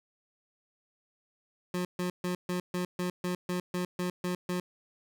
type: tone bursts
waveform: 25% pulse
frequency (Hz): 179.6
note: F3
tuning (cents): +49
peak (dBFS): -26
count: 12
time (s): 1.74-4.6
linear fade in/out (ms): 2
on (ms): 110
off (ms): 140
effects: none